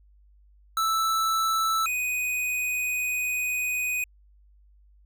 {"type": "tone pair in turn", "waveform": "square", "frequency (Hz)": [1318.5, 2492], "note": ["E6", "D#7"], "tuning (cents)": [0, 2], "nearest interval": "major seventh", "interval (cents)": 1102, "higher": "second", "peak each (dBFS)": [-23, -26], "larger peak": "first", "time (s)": [[0.77, 1.86], [1.86, 4.04]], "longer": "second", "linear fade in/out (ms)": 2, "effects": ["added 50 Hz sine -54 dBFS peak until 5.05 s"]}